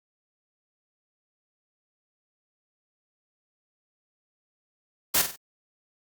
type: noise with echo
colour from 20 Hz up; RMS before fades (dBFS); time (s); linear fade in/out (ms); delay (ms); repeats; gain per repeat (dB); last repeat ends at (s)
white; -21; 5.14-5.22; 10; 48; 3; -8; 5.364
effects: Opus 48 kbps

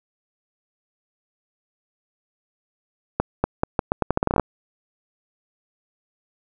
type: accelerating click train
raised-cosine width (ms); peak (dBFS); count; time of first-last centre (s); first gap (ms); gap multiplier
1; -4; 15; 3.2-4.397; 240; 0.81
effects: none

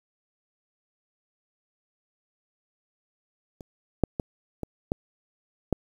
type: clicks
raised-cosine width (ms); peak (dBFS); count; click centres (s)
2; -28 / -6 / -14 / -18 / -12 / -9; 6; 3.608 / 4.037 / 4.198 / 4.633 / 4.919 / 5.727
effects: 8-bit

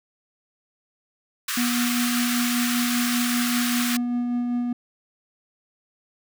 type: high-pass noise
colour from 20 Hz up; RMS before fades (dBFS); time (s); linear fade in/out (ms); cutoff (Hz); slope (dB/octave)
pink; -27; 1.48-3.97; 5; 1100; 96
type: tone with tremolo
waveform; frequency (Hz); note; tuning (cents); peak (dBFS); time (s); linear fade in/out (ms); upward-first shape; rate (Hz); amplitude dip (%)
triangle; 242.5; B3; -31; -19; 1.57-4.73; 5; sine; 5.1; 25
effects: none

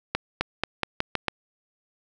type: accelerating click train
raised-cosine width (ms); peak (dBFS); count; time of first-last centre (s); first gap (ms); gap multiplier
0.3; -7; 7; 0.15-1.283; 260; 0.87
effects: none

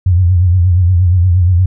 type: tone with vibrato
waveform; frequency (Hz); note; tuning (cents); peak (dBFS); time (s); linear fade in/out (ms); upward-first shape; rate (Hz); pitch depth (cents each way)
sine; 89.6; F2; +45; -6; 0.06-1.66; 5; triangle; 8.5; 110
effects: none

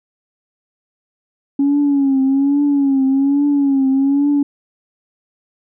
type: tone with vibrato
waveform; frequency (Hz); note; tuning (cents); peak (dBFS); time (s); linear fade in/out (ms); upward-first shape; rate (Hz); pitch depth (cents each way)
sine; 277.2; C#4; 0; -10; 1.59-4.43; 5; triangle; 1.2; 81
effects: tanh soft clip ceiling -8 dBFS

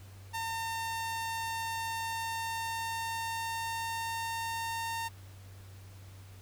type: tone with pitch glide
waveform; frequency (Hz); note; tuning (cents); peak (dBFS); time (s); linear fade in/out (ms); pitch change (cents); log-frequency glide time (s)
sawtooth; 908 to 913.8; A#5 to A#5; -46 to -35; -30; 0.33-5.09; 20; +11; 1.92-4.88
effects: added 96 Hz sine -48 dBFS peak until 6.41 s + pink hiss -58 dBFS RMS until 6.41 s

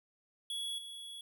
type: tone with level steps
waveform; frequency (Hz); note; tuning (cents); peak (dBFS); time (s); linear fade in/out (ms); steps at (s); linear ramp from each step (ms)
square; 3364; G#7; +22; -37 / -45; 0.5-1.21; 2; 0.78; 5
effects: none

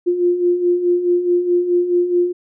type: beating tone pair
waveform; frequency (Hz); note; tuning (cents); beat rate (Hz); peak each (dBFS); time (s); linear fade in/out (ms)
sine; 349.2 / 353.9; F4 / F4; 0 / +23; 4.7; -21 / -14; 0.06-2.33; 20
effects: none

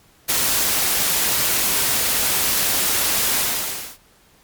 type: noise with ADSR envelope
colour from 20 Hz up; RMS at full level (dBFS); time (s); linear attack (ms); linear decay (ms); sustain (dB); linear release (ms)
white; -17; 0.28-3.98; 22; 10; -2; 630
effects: pink hiss -54 dBFS RMS until 4.43 s + MP3 96 kbps

